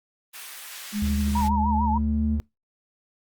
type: high-pass noise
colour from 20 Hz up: pink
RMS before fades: -39 dBFS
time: 0.33-1.49 s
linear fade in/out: 20 ms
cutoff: 1600 Hz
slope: 12 dB/octave
type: tone with pitch glide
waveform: sine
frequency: 207.7 to 219.2 Hz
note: G#3 to A3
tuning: 0 to -6 cents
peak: -24 dBFS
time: 0.92-2.39 s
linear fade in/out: 50 ms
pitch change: +94 cents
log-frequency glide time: 1.54-1.87 s
type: tone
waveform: triangle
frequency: 73.42 Hz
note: D2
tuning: in tune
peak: -22 dBFS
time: 1.02-2.4 s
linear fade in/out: 0 ms
type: tone with vibrato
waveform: sine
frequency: 909 Hz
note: A#5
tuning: 44 cents flat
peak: -23 dBFS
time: 1.35-1.98 s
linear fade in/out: 5 ms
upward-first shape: sine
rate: 6.7 Hz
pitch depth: 120 cents each way
effects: noise-tail reverb RT60 0.2 s tail -24 dB re dry + Opus 32 kbps